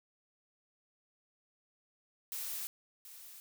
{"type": "noise with echo", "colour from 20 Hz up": "blue", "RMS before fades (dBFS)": -40, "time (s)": [2.32, 2.67], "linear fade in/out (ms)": 0, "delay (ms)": 730, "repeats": 1, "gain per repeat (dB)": -12, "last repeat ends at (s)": 3.4, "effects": []}